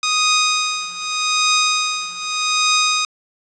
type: tone with tremolo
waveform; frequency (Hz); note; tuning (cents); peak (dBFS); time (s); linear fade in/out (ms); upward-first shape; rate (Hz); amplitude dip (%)
10% pulse; 1244.5; D#6; 0; -4; 0.03-3.05; 2; triangle; 0.83; 85
effects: resampled to 16000 Hz + 7-bit